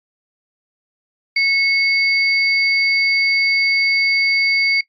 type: tone pair together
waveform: sine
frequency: 2194 / 4649 Hz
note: C#7 / D8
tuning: -18 / -18 cents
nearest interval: octave + minor second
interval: 1300 cents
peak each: -14 / -20 dBFS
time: 1.36-4.81 s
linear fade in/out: 5 ms
effects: noise-tail reverb RT60 0.1 s tail -20 dB re dry + AAC 64 kbps